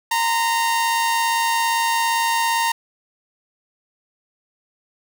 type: tone pair together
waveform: sawtooth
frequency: 925 / 1022.6 Hz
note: A#5 / C6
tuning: -14 / -40 cents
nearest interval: major second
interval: 174 cents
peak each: -14 / -25 dBFS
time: 0.11-2.72 s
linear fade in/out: 5 ms
effects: none